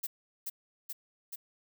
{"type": "noise with echo", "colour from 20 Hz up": "violet", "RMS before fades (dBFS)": -35, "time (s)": [0.03, 0.07], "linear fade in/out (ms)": 10, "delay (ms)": 430, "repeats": 3, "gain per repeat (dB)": -2, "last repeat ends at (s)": 1.36, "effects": []}